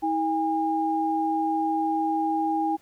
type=tone pair together; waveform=sine; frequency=320.5 / 812.3 Hz; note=E4 / G#5; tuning=-49 / -39 cents; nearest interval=octave + major third; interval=1610 cents; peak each=-26 / -24 dBFS; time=0.02-2.77 s; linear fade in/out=20 ms; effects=pink hiss -60 dBFS RMS until 2.81 s